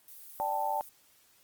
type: noise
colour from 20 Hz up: violet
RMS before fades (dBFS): -49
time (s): 0.08-0.89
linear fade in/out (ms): 2
type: chord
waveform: sine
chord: D suspended fourth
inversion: none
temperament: just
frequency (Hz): 587.3 / 783.1 / 881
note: D5 / G5 / A5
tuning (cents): 0 / -2 / +2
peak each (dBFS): -37 / -33 / -31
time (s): 0.4-0.81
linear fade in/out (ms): 0
effects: white hiss -64 dBFS RMS until 1.43 s + Opus 24 kbps